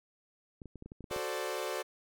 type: clicks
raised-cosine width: 3 ms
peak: -33 dBFS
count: 10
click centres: 0.618 / 0.657 / 0.757 / 0.824 / 0.86 / 0.919 / 1.007 / 1.042 / 1.111 / 1.163 s
type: chord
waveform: sawtooth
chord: D dominant seventh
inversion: first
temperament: equal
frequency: 370 / 440 / 523.3 / 587.3 Hz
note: F#4 / A4 / C5 / D5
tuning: 0 / 0 / 0 / 0 cents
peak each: -36 dBFS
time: 1.1-1.83 s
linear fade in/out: 20 ms
type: noise with exponential decay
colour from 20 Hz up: pink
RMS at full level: -48 dBFS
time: 1.16-1.25 s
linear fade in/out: 0 ms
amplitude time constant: 19 ms
effects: none